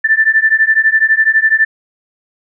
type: beating tone pair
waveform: sine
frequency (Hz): 1763 / 1775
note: A6 / A6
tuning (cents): +3 / +15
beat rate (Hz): 12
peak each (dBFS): -11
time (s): 0.04-1.65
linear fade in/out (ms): 10
effects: none